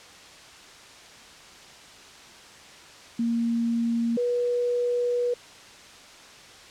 sine tone pair in turn, 232.7 / 485.9 Hz, A#3 / B4, -3 / -28 cents, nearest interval octave + minor second, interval 1275 cents, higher second, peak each -22 dBFS, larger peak neither, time 3.19-4.17 / 4.17-5.34 s, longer second, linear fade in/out 5 ms, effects white hiss -47 dBFS RMS until 6.7 s + low-pass 6000 Hz 12 dB/octave

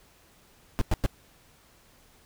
brown noise bursts, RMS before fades -22 dBFS, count 3, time 0.79-1.062 s, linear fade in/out 0 ms, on 24 ms, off 100 ms, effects pink hiss -59 dBFS RMS until 2.25 s

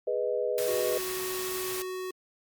sine chord, G# minor, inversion none, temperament equal, 415.3 / 493.9 / 622.3 Hz, G#4 / B4 / D#5, 0 / 0 / 0 cents, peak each -32 / -29 / -32 dBFS, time 0.07-0.98 s, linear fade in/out 5 ms
white noise, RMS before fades -36 dBFS, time 0.58-1.82 s, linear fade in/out 0 ms
square tone, 370.9 Hz, F#4, 4 cents sharp, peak -34 dBFS, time 0.68-2.11 s, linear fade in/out 5 ms
effects Opus 48 kbps

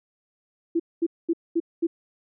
sine tone bursts, 334.6 Hz, E4, 26 cents sharp, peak -19 dBFS, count 5, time 0.75-1.87 s, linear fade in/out 10 ms, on 48 ms, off 220 ms, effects none

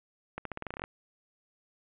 accelerating click train, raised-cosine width 0.5 ms, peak -21 dBFS, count 12, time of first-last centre 0.38-0.839 s, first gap 73 ms, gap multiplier 0.88, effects resampled to 8000 Hz + 9-bit

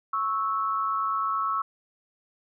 sine tone pair together, 1104 / 1312.9 Hz, C#6 / E6, -7 / -7 cents, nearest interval minor third, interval 300 cents, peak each -27 dBFS, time 0.13-1.62 s, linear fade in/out 5 ms, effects none

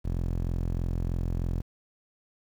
sawtooth tone with band-pass filter, 43.19 Hz, F1, 18 cents flat, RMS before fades -29 dBFS, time 0.04-1.62 s, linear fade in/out 20 ms, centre 99 Hz, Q 0.53, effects 9-bit

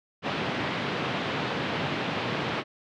pink band-pass noise, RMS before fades -30 dBFS, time 0.22-2.64 s, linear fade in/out 50 ms, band 120 to 3600 Hz, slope 24 dB/octave, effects none

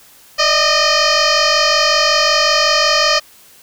sine tone with frequency modulation, 1864.7 Hz, A#6, in tune, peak -10 dBFS, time 0.38-3.2 s, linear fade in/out 20 ms, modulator 614 Hz, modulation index 6.2, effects white hiss -45 dBFS RMS until 3.62 s

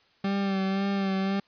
40% pulse tone with vibrato, 195 Hz, G3, 9 cents flat, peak -24 dBFS, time 0.24-1.4 s, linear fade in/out 5 ms, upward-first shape sine, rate 1.9 Hz, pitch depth 31 cents each way, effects white hiss -63 dBFS RMS until 1.47 s + resampled to 11025 Hz

